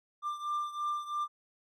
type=beating tone pair; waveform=triangle; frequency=1188 / 1191 Hz; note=D6 / D6; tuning=+20 / +24 cents; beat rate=3 Hz; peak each=-32 / -36 dBFS; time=0.22-1.28 s; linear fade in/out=50 ms; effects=none